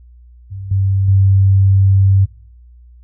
sine tone with level steps, 97.1 Hz, G2, 16 cents flat, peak -24 / -11 / -7 dBFS, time 0.5-2.26 s, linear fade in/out 20 ms, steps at 0.71 / 1.08 s, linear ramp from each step 5 ms, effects noise-tail reverb RT60 0.5 s tail -23 dB re dry + added 60 Hz sine -39 dBFS peak until 3.03 s

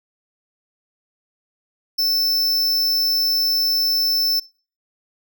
square tone, 5300 Hz, E8, 9 cents sharp, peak -17 dBFS, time 1.98-4.4 s, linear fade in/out 10 ms, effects noise-tail reverb RT60 0.4 s tail -23 dB re dry

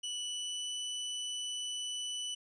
sawtooth tone with pitch glide, 2960 to 2979 Hz, F#7 to F#7, 0 to +11 cents, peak -33 dBFS, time 0.03-2.35 s, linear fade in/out 10 ms, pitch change +11 cents, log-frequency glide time 0.19-0.74 s, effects resampled to 22050 Hz

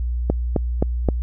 click train, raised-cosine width 2 ms, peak -4 dBFS, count 4, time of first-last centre 0.3-1.087 s, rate 3.81 Hz, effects added 60 Hz sine -20 dBFS peak until 1.22 s

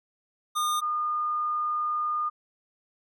square / sine tone pair in turn, 1218 / 1218 Hz, D#6 / D#6, -37 / -37 cents, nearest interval unison, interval 0 cents, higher neither, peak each -25 dBFS, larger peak neither, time 0.55-0.81 / 0.81-2.3 s, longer second, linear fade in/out 20 ms, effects none

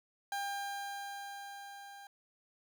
30% pulse tone with level ramp, 800 Hz, G5, 35 cents sharp, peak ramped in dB -32 to -47 dBFS, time 0.32-2.07 s, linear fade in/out 2 ms, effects none

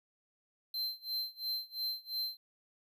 square tone with tremolo, 4110 Hz, C8, 32 cents flat, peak -33 dBFS, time 0.74-2.37 s, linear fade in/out 2 ms, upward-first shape sine, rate 2.9 Hz, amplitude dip 95%, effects none

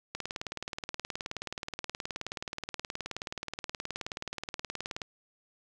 click train, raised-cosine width 0.2 ms, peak -18 dBFS, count 93, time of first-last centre 0.15-5.018 s, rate 18.9 Hz, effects none

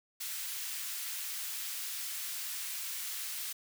white high-pass noise, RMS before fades -39 dBFS, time 0.2-3.53 s, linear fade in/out 10 ms, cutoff 1700 Hz, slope 12 dB/octave, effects none

